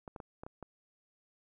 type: clicks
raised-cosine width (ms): 1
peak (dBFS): -30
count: 6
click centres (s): 0.078 / 0.162 / 0.202 / 0.435 / 0.465 / 0.627
effects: 12-bit